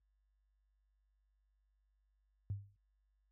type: tone with exponential decay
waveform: sine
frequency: 100 Hz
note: G2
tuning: 35 cents sharp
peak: -33 dBFS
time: 2.5-2.76 s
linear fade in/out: 0 ms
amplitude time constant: 56 ms
effects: added 50 Hz sine -70 dBFS peak until 3.31 s + high-pass 60 Hz 12 dB/octave

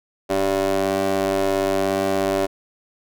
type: ring-modulated tone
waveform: 25% pulse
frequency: 97.1 Hz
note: G2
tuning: 16 cents flat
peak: -12 dBFS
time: 0.29-2.47 s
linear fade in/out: 20 ms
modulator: 486 Hz
effects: none

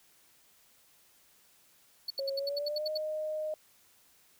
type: tone bursts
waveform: triangle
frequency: 4435 Hz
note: C#8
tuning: in tune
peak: -31 dBFS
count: 10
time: 2.08-2.977 s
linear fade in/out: 5 ms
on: 24 ms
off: 73 ms
type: tone with pitch glide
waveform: sine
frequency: 547 to 617.5 Hz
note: C#5 to D#5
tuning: -23 to -13 cents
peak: -32 dBFS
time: 2.19-3.54 s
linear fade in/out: 2 ms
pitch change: +210 cents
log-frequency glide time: 2.35-2.88 s
effects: white hiss -64 dBFS RMS until 4.39 s

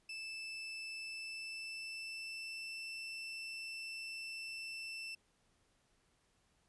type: tone with pitch glide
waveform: 30% pulse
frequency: 2637 to 2666 Hz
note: E7 to E7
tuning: 0 to +19 cents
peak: -40 dBFS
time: 0.09-5.15 s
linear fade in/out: 5 ms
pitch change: +19 cents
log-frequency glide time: 1-2.88 s
effects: pink hiss -75 dBFS RMS until 6.68 s + resampled to 24000 Hz

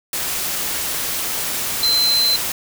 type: tone in noise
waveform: sine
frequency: 4081 Hz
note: C8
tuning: 44 cents flat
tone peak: -14 dBFS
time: 1.83-2.36 s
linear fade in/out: 2 ms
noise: white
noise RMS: -23 dBFS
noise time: 0.13-2.52 s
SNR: +6 dB
effects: none

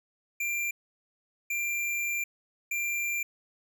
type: tone bursts at uneven times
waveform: square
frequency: 2375 Hz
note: D7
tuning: 19 cents sharp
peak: -29 dBFS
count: 3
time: 0.4-0.71 / 1.5-2.24 / 2.71-3.23 s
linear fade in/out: 5 ms
effects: none

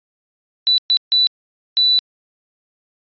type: tone bursts at uneven times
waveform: sine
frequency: 3971 Hz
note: B7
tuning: 9 cents sharp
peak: -11 dBFS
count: 4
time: 0.67-0.78 / 0.9-0.97 / 1.12-1.27 / 1.77-1.99 s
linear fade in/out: 0 ms
effects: resampled to 11025 Hz

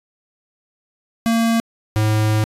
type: tone pair in turn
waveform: square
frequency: 228.7 / 107.93 Hz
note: A#3 / A2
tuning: -33 / -33 cents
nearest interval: octave + minor second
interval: 1300 cents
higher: first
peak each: -15 dBFS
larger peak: neither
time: 1.26-1.6 / 1.96-2.44 s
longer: second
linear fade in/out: 0 ms
effects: resampled to 32000 Hz

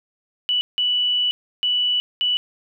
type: tone bursts at uneven times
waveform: sine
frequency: 2960 Hz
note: F#7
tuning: in tune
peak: -17 dBFS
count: 4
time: 0.49-0.61 / 0.78-1.31 / 1.63-2 / 2.21-2.37 s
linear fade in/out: 0 ms
effects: none

